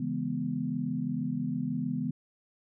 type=chord; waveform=sine; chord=C# minor seventh; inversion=none; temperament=equal; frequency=138.59 / 164.81 / 207.7 / 246.9 Hz; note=C#3 / E3 / G#3 / B3; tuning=0 / 0 / 0 / 0 cents; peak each=-37 / -35 / -36 / -32 dBFS; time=0-2.11 s; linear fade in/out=5 ms; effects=none